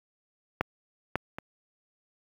clicks, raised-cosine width 0.5 ms, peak -10 / -11 / -21 dBFS, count 3, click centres 0.61 / 1.156 / 1.385 s, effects high-pass 60 Hz 12 dB/octave + 8-bit

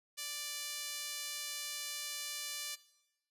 sawtooth tone with high-pass filter, 587.3 Hz, D5, in tune, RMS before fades -42 dBFS, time 0.17-2.76 s, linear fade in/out 20 ms, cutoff 3500 Hz, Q 0.74, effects noise-tail reverb RT60 0.9 s tail -17 dB re dry + resampled to 32000 Hz

